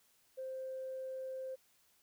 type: tone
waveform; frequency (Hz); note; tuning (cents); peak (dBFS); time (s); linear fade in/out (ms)
sine; 523.3; C5; 0; -39; 0.37-1.56; 20
effects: tanh soft clip ceiling -35 dBFS + white hiss -71 dBFS RMS until 2.02 s